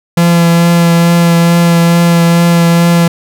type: tone with vibrato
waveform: 45% pulse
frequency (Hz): 170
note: F3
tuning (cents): -46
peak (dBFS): -5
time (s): 0.17-3.08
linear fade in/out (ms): 5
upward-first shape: triangle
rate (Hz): 2.3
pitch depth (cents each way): 15
effects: none